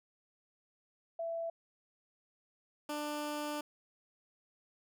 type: tone pair in turn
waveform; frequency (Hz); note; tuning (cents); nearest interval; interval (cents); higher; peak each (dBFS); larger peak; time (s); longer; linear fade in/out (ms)
sine / 15% pulse; 666 / 296.7; E5 / D4; +18 / +18; octave + major second; 1400; first; -35 / -30; second; 1.19-1.5 / 2.89-3.61; second; 5
effects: none